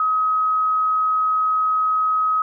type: tone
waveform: sine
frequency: 1269 Hz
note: D#6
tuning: 34 cents sharp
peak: -16 dBFS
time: 0-2.42 s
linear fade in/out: 2 ms
effects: none